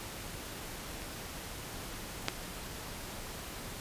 clicks, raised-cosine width 0.2 ms, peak -25 / -11 dBFS, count 2, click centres 1.02 / 2.284 s, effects pink hiss -43 dBFS RMS until 3.8 s + resampled to 32000 Hz

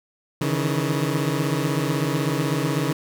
20% pulse tone cluster, 139.4 / 155.5 / 163.5 Hz, C#3 / D#3 / E3, +10 / -1 / -14 cents, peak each -19 / -21 / -23 dBFS, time 0.41-2.93 s, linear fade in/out 5 ms, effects none

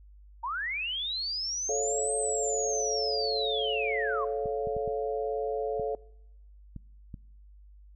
sine linear two-way sweep, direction up then down, 880 to 8372 to 1027 Hz, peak -30 dBFS, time 0.43-4.25 s, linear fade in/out 10 ms, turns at 2.15 s
sine chord, A augmented, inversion none, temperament equal with one note detuned, 436.5 / 554.4 / 698.5 Hz, A4 / C#5 / E#5, -14 / 0 / 0 cents, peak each -30 / -34 / -35 dBFS, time 1.69-5.95 s, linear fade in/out 2 ms
clicks, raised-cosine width 5 ms, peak -28 dBFS, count 7, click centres 4.458 / 4.672 / 4.766 / 4.877 / 5.797 / 6.763 / 7.142 s
effects noise-tail reverb RT60 0.9 s tail -23 dB re dry + added 50 Hz sine -50 dBFS peak until 7.95 s

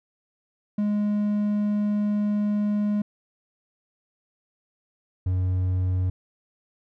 triangle tone pair in turn, 207.7 / 92.04 Hz, G#3 / F#2, 0 / -9 cents, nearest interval octave + major second, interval 1409 cents, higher first, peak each -19 dBFS, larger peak neither, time 0.78-3.02 / 5.26-6.1 s, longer first, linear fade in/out 5 ms, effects none

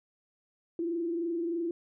sine tone with frequency modulation, 338.1 Hz, E4, 44 cents sharp, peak -29 dBFS, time 0.79-1.71 s, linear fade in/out 2 ms, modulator 23.2 Hz, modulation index 0.56, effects none

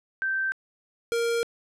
sine / square tone pair in turn, 1558 / 466.4 Hz, G6 / A#4, -11 / +1 cents, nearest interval octave + major sixth, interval 2088 cents, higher first, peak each -24 dBFS, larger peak neither, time 0.22-0.52 / 1.12-1.43 s, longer second, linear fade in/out 0 ms, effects low-pass 11000 Hz 12 dB/octave

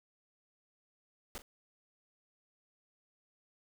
pink noise with echo, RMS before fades -43 dBFS, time 1.35-1.38 s, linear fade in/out 0 ms, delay 39 ms, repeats 1, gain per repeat -13 dB, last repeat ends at 1.419 s, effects none

